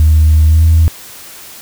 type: tone with pitch glide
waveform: sine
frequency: 77.78 to 81.22 Hz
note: D#2 to E2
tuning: 0 to -25 cents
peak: -3 dBFS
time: 0-0.88 s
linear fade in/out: 0 ms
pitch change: +75 cents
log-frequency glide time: 0.47-0.63 s
effects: tanh soft clip ceiling -1 dBFS + white hiss -33 dBFS RMS until 1.61 s